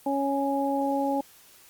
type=harmonic tone; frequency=277.2 Hz; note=C#4; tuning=in tune; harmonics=1 / 2 / 3; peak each=-27 / -29 / -28 dBFS; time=0.06-1.21 s; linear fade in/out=5 ms; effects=white hiss -54 dBFS RMS until 1.69 s + Opus 32 kbps